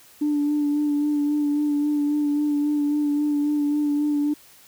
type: tone with vibrato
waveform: sine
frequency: 293.7 Hz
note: D4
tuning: in tune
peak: -18 dBFS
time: 0.21-4.34 s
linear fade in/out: 10 ms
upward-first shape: sine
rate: 3.7 Hz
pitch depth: 23 cents each way
effects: tanh soft clip ceiling -15 dBFS + white hiss -51 dBFS RMS until 4.67 s